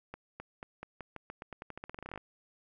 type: accelerating click train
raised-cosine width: 0.5 ms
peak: -27 dBFS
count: 23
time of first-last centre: 0.14-2.177 s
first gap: 260 ms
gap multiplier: 0.88
effects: none